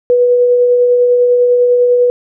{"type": "tone with tremolo", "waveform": "sine", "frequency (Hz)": 490, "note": "B4", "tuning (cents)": -14, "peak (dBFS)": -5, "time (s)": [0.1, 2.1], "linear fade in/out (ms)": 0, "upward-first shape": "triangle", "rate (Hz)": 10, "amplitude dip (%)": 30, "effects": []}